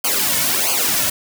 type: noise with flanger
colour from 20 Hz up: white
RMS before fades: -18 dBFS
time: 0.04-1.1 s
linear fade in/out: 5 ms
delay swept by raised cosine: 0.54 to 2.54 ms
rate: 1.5 Hz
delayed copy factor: -0.95
effects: none